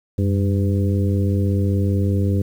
harmonic tone with a mistuned harmonic, 99.9 Hz, G2, 33 cents sharp, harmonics 1 / 2 / 3 / 4 / 5, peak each -17 / -23 / -27 / -29 / -31 dBFS, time 0.18-2.42 s, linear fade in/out 5 ms, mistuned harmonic 1, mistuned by -94 cents, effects 8-bit

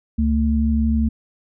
sine tone pair together, 70.52 / 223.9 Hz, C#2 / A3, +30 / +30 cents, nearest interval octave + minor sixth, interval 2000 cents, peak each -18 dBFS, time 0.18-1.09 s, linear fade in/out 10 ms, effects none

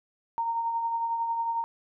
sine tone with tremolo, 923 Hz, A#5, 17 cents flat, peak -24 dBFS, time 0.38-1.64 s, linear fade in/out 0 ms, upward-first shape triangle, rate 11 Hz, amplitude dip 45%, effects none

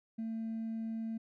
triangle tone with hard clipping, 224.3 Hz, A3, 34 cents sharp, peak -35 dBFS, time 0.18-1.18 s, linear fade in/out 10 ms, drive 2 dB, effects none

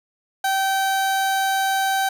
30% pulse tone, 774 Hz, G5, 22 cents flat, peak -16 dBFS, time 0.44-2.09 s, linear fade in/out 5 ms, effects none

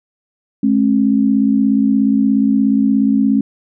sine tone pair together, 213 / 269.9 Hz, G#3 / C#4, +44 / -46 cents, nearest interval major third, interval 410 cents, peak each -13 dBFS, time 0.63-3.41 s, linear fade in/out 5 ms, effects none

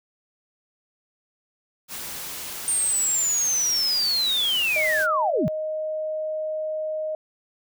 white noise, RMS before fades -34 dBFS, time 1.88-5.07 s, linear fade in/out 50 ms
sine linear sweep, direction down, 8860 to 123.47 Hz, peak -20 dBFS, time 2.68-5.48 s, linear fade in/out 0 ms
sine tone, 622.3 Hz, D#5, in tune, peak -25 dBFS, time 4.76-7.15 s, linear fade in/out 2 ms
effects none

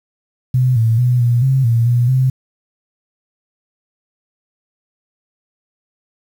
sine tone with pitch steps, 127.2 / 113.2 / 123.9 / 119.8 / 133.1 / 116.2 / 121.1 / 130.1 Hz, C3 / A2 / B2 / A#2 / C3 / A#2 / B2 / C3, -48 / +50 / +6 / +48 / +30 / -5 / -34 / -9 cents, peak -10 dBFS, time 0.54-2.3 s, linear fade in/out 5 ms, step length 220 ms, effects 7-bit

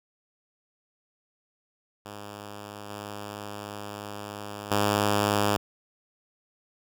5% pulse tone with level steps, 103.1 Hz, G#2, 12 cents flat, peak -28 / -25 / -11 dBFS, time 2.05-5.57 s, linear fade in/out 10 ms, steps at 2.9 / 4.71 s, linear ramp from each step 2 ms, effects none

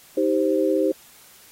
sine chord, C minor, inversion first, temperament equal with one note detuned, 314.9 / 392 / 523.3 Hz, Eb4 / G4 / C5, +21 / 0 / 0 cents, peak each -22 dBFS, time 0.17-0.92 s, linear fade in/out 5 ms, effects white hiss -50 dBFS RMS until 1.51 s + AAC 48 kbps

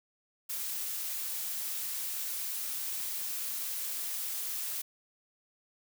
blue noise, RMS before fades -36 dBFS, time 0.49-4.82 s, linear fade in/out 10 ms, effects none

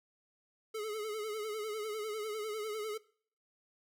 square tone with vibrato, 428.7 Hz, A4, 45 cents flat, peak -37 dBFS, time 0.74-2.98 s, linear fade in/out 10 ms, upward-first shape sine, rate 10 Hz, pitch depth 64 cents each way, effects noise-tail reverb RT60 0.5 s tail -21 dB re dry

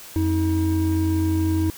triangle tone pair together, 88.9 / 319 Hz, F2 / D#4, +31 / +43 cents, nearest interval octave + minor seventh, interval 2212 cents, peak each -19 dBFS, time 0.16-1.7 s, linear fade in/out 0 ms, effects white hiss -41 dBFS RMS until 1.77 s

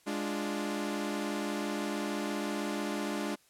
sawtooth chord, D diminished, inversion second, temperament equal, 207.7 / 293.7 / 349.2 Hz, Ab3 / D4 / F4, 0 / 0 / 0 cents, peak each -32 / -32 / -35 dBFS, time 0.06-3.36 s, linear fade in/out 20 ms, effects white hiss -65 dBFS RMS until 3.49 s + low-pass 12000 Hz 12 dB/octave

